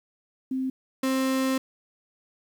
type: tone pair in turn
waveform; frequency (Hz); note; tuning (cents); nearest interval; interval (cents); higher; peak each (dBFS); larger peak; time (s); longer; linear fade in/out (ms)
sine / 35% pulse; 261.6 / 263.7; C4 / C4; 0 / +14; unison; 14; second; -25 / -21; second; 0.51-0.7 / 1.03-1.58; second; 5
effects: 10-bit